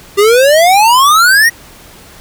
square exponential sweep, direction up, 392 to 1927 Hz, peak -5 dBFS, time 0.17-1.5 s, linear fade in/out 20 ms, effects pink hiss -37 dBFS RMS until 2.2 s

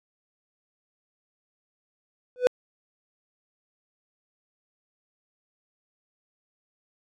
triangle tone with exponential growth, 498.1 Hz, B4, 15 cents sharp, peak -9 dBFS, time 2.36-2.47 s, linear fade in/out 0 ms, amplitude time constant 23 ms, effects resampled to 24000 Hz

